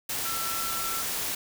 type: tone in noise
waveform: sine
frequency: 1341 Hz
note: E6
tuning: 29 cents sharp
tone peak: -34 dBFS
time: 0.25-1.02 s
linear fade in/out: 5 ms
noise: white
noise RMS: -31 dBFS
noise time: 0.09-1.35 s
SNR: -6 dB
effects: none